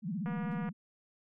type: tone with vibrato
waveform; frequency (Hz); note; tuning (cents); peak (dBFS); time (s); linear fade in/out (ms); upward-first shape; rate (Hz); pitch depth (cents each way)
sine; 186.9; F#3; +18; -33; 0.02-0.73; 50; sine; 16; 290
type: click train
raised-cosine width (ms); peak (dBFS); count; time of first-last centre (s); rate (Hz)
0.5; -29; 104; 0.26-0.689; 240
type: noise with exponential decay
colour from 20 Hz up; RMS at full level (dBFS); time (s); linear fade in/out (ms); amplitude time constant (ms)
violet; -43; 0.51-0.64; 5; 28
effects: low-pass 2000 Hz 12 dB/octave